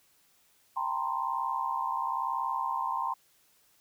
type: tone cluster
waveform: sine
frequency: 787 / 908 / 969 / 1049 Hz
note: G5 / A#5 / B5 / C6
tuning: +7 / -46 / -33 / +4 cents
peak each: -38 / -34 / -36 / -32 dBFS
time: 0.76-3.14 s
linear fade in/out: 10 ms
effects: white hiss -66 dBFS RMS until 3.8 s